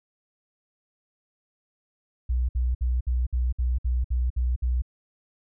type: tone bursts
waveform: sine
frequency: 61.74 Hz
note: B1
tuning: in tune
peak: -21 dBFS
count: 10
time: 2.29-4.821 s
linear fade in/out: 10 ms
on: 200 ms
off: 59 ms
effects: none